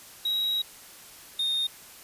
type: tone pair in turn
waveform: triangle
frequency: 3832 / 3681 Hz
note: A#7 / A#7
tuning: +47 / -23 cents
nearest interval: minor second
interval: 70 cents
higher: first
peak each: -23 dBFS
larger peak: neither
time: 0.25-0.62 / 1.39-1.67 s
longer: first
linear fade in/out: 5 ms
effects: white hiss -48 dBFS RMS until 2.03 s + resampled to 32000 Hz